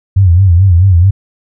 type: tone with vibrato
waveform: sine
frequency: 91.1 Hz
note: F#2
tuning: 26 cents flat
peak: -3 dBFS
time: 0.16-1.11 s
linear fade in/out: 10 ms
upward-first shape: sine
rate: 4.6 Hz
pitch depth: 140 cents each way
effects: none